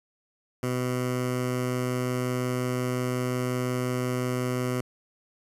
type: tone with notch filter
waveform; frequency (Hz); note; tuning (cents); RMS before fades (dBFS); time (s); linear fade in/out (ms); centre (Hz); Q
15% pulse; 125.6; B2; +30; -28; 0.63-4.81; 2; 3800; 1.9
effects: resampled to 32000 Hz + 10-bit